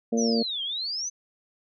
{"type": "harmonic tone", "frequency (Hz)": 115, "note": "A#2", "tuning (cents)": -23, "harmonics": [2, 3, 4, 5, 6], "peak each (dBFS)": [-23, -36, -27, -34, -37], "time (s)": [0.12, 0.43], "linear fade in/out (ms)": 10}
{"type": "exponential two-way sweep", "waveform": "sine", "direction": "down then up", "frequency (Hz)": [6260, 3133, 6260], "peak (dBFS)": -28, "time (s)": [0.17, 1.1], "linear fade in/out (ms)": 20, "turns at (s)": 0.63}
{"effects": []}